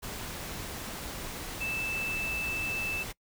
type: tone in noise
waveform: sine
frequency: 2637 Hz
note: E7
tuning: in tune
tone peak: -31 dBFS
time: 1.6-3.04 s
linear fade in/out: 20 ms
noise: pink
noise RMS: -39 dBFS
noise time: 0.02-3.13 s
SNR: +5 dB
effects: noise-tail reverb RT60 0.1 s tail -24 dB re dry